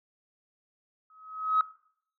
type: tone with exponential growth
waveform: sine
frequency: 1275 Hz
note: D#6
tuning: 42 cents sharp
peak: -17 dBFS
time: 1.1-1.61 s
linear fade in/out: 2 ms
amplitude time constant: 110 ms
effects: noise-tail reverb RT60 0.6 s tail -20 dB re dry + tanh soft clip ceiling -14 dBFS